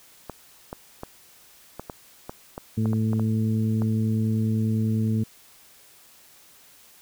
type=clicks; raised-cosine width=1 ms; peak=-19 dBFS; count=12; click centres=0.297 / 0.729 / 1.034 / 1.796 / 1.898 / 2.295 / 2.579 / 2.857 / 2.932 / 3.132 / 3.196 / 3.82 s
type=harmonic tone; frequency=110 Hz; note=A2; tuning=in tune; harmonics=1 / 2 / 3 / 4; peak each=-23 / -24 / -38 / -38 dBFS; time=2.77-5.24 s; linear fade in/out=10 ms
effects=white hiss -53 dBFS RMS until 7.01 s